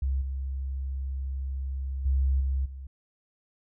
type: tone with level steps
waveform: sine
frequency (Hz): 66.9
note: C2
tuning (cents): +39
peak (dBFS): -24 / -29 / -21 / -24 / -37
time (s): 0.02-2.87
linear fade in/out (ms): 5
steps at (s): 0.21 / 2.05 / 2.4 / 2.65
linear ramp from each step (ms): 10
effects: none